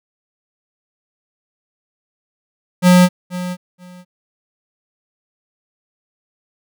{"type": "tone with echo", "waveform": "square", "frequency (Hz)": 180, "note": "F#3", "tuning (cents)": -47, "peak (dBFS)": -7, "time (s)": [2.82, 3.09], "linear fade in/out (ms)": 50, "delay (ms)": 480, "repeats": 2, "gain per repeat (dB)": -15, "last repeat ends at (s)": 4.05, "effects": []}